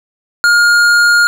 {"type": "tone with tanh clipping", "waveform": "sine", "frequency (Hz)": 1419, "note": "F6", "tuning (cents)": 27, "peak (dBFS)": -8, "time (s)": [0.44, 1.27], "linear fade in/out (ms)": 0, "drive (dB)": 14, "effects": []}